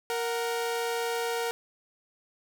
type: tone pair together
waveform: sawtooth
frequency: 466.2 / 740 Hz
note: A#4 / F#5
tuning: 0 / 0 cents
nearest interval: minor sixth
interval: 800 cents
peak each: -25 / -32 dBFS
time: 0.1-1.51 s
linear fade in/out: 0 ms
effects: none